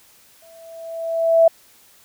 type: tone with exponential growth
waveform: sine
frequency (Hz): 660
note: E5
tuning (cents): +2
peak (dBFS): -7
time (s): 0.42-1.48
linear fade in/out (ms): 5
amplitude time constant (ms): 230
effects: white hiss -52 dBFS RMS until 2.04 s